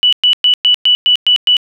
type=tone bursts; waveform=sine; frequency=2960 Hz; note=F#7; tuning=in tune; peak=-6 dBFS; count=8; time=0.03-1.568 s; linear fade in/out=0 ms; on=96 ms; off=110 ms; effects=none